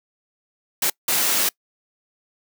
white noise bursts at uneven times, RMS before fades -20 dBFS, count 2, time 0.82-0.9 / 1.08-1.49 s, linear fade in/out 5 ms, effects noise-tail reverb RT60 0.1 s tail -25 dB re dry + high-pass 200 Hz 12 dB/octave

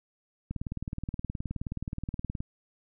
click train, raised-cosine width 5 ms, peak -21 dBFS, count 37, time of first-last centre 0.51-2.405 s, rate 19 Hz, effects none

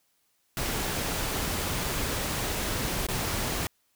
pink noise with dropouts, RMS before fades -30 dBFS, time 0.57-3.67 s, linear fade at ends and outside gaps 1 ms, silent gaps 3.067-3.086 s, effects white hiss -71 dBFS RMS until 3.95 s

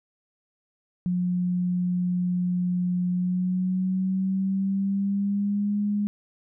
sine tone with pitch glide, 179.2 to 205.8 Hz, F3 to G#3, +45 to -16 cents, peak -22 dBFS, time 1.06-6.07 s, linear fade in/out 0 ms, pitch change +239 cents, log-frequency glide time 3.1-5.78 s, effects none

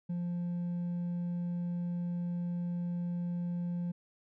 sine tone with hard clipping, 174.61 Hz, F3, in tune, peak -33 dBFS, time 0.09-3.92 s, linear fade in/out 10 ms, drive 2 dB, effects none

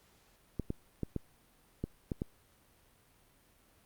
clicks, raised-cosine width 3 ms, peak -21 dBFS, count 7, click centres 0.597 / 0.704 / 1.033 / 1.163 / 1.84 / 2.118 / 2.219 s, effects pink hiss -66 dBFS RMS until 3.85 s + Opus 48 kbps

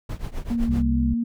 brown noise with tremolo, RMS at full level -26 dBFS, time 0.09-0.83 s, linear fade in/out 5 ms, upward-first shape triangle, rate 7.8 Hz, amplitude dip 95%
sine tone with vibrato, 233.1 Hz, A#3, in tune, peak -21 dBFS, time 0.5-1.24 s, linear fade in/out 10 ms, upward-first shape square, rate 4.5 Hz, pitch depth 9 cents each way
harmonic tone, 65.41 Hz, C2, in tune, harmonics 1 / 2 / 3, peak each -22 / -29 / -30 dBFS, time 0.68-1.14 s, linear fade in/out 5 ms
effects none

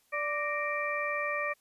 harmonic tone with a mistuned harmonic, 587.3 Hz, D5, in tune, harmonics 1 / 2 / 3 / 4, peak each -35 / -35 / -35 / -35 dBFS, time 0.12-1.54 s, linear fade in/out 20 ms, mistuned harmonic 3, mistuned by +88 cents, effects white hiss -69 dBFS RMS until 1.6 s + resampled to 32000 Hz

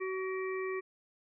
harmonic tone with a mistuned harmonic, 377.4 Hz, F#4, 34 cents sharp, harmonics 1 / 3 / 5 / 6, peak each -34 / -43 / -44 / -45 dBFS, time 0-0.81 s, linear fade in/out 20 ms, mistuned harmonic 6, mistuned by +48 cents, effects none

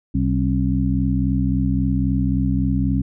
harmonic tone with a mistuned harmonic, 63.7 Hz, C2, 46 cents flat, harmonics 1 / 2 / 3 / 4, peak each -22 / -22 / -22 / -22 dBFS, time 0.14-3.02 s, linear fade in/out 10 ms, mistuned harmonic 4, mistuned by +100 cents, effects none

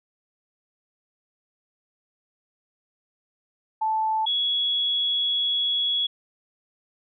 sine tone pair in turn, 876 / 3357 Hz, A5 / G#7, -8 / +18 cents, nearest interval octave + major seventh, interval 2326 cents, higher second, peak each -21 dBFS, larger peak neither, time 3.81-4.26 / 4.26-6.07 s, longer second, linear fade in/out 10 ms, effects none

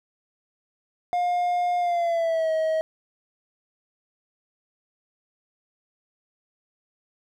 triangle tone with pitch glide, 710 to 636.2 Hz, F5 to D#5, +28 to +38 cents, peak -19 dBFS, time 1.13-2.81 s, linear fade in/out 0 ms, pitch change -190 cents, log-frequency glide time 1.79-2.52 s, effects none

